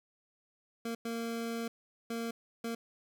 25% pulse tone bursts at uneven times, 230.7 Hz, A#3, 18 cents flat, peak -31 dBFS, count 4, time 0.85-0.95 / 1.05-1.68 / 2.1-2.31 / 2.64-2.75 s, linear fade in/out 5 ms, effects none

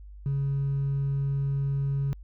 triangle tone with hard clipping, 138.59 Hz, C#3, in tune, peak -24 dBFS, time 0.26-2.13 s, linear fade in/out 0 ms, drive 2 dB, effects added 50 Hz sine -42 dBFS peak until 2.23 s

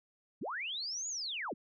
sine linear two-way sweep, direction up then down, 113.9 to 6960 to 113.9 Hz, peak -36 dBFS, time 0.41-1.54 s, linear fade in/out 10 ms, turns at 1.08 s, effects none

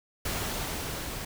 pink noise with level ramp, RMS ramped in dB -31 to -37 dBFS, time 0.25-1.25 s, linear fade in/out 5 ms, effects none

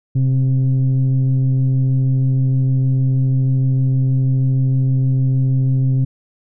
sine tone with frequency modulation, 130.81 Hz, C3, in tune, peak -11 dBFS, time 0.15-6.05 s, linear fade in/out 10 ms, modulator 134 Hz, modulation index 0.42, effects tanh soft clip ceiling -9 dBFS

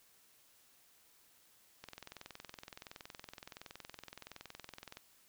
click train, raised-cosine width 0.2 ms, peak -30 dBFS, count 68, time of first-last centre 1.84-4.971 s, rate 21.4 Hz, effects white hiss -67 dBFS RMS until 5.28 s

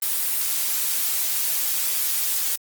blue noise, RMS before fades -23 dBFS, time 0.02-2.56 s, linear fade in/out 5 ms, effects Opus 24 kbps

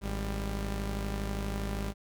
sawtooth tone pair together, 52.58 / 198.4 Hz, G#1 / G3, +22 / +21 cents, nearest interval octave + major seventh, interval 2299 cents, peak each -29 / -33 dBFS, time 0.01-1.94 s, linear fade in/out 50 ms, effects none

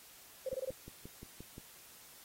sine tone bursts, 523.3 Hz, C5, in tune, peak -34 dBFS, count 5, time 0.46-0.704 s, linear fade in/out 5 ms, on 32 ms, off 21 ms
click train, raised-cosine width 3 ms, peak -35 dBFS, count 7, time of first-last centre 0.53-1.581 s, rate 5.71 Hz
effects white hiss -57 dBFS RMS until 2.24 s + AAC 48 kbps

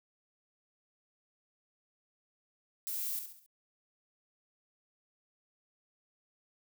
violet noise with echo, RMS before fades -37 dBFS, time 2.87-3.19 s, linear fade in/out 0 ms, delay 68 ms, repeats 4, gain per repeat -7 dB, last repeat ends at 3.462 s, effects none

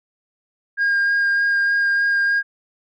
sine tone with vibrato, 1617 Hz, G#6, 47 cents flat, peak -13 dBFS, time 0.77-2.43 s, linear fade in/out 50 ms, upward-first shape sine, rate 3.3 Hz, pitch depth 9 cents each way, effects tanh soft clip ceiling -14 dBFS

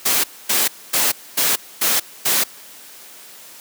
white noise bursts, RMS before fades -17 dBFS, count 6, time 0.05-2.44 s, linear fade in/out 10 ms, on 190 ms, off 250 ms, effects white hiss -41 dBFS RMS until 3.6 s + high-pass 200 Hz 12 dB/octave

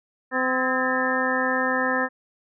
harmonic tone with a mistuned harmonic, 257.3 Hz, C4, 29 cents flat, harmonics 1 / 2 / 3 / 4 / 5 / 6 / 7, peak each -28 / -27 / -31 / -29 / -30 / -29 / -26 dBFS, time 0.31-2.09 s, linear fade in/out 50 ms, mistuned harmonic 6, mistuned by +91 cents, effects none

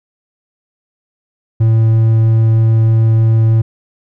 triangle tone, 112.1 Hz, A2, 33 cents sharp, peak -5 dBFS, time 1.6-3.62 s, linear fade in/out 10 ms, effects none

